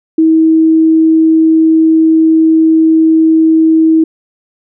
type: tone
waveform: sine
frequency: 320.7 Hz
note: E4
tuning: 48 cents flat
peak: -4 dBFS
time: 0.18-4.04 s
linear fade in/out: 5 ms
effects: none